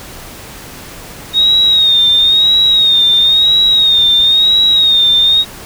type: tone with vibrato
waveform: sine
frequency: 3729 Hz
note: A#7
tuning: in tune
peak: -6 dBFS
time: 1.33-5.45 s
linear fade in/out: 50 ms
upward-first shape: sine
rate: 0.99 Hz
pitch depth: 65 cents each way
effects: pink hiss -31 dBFS RMS until 5.65 s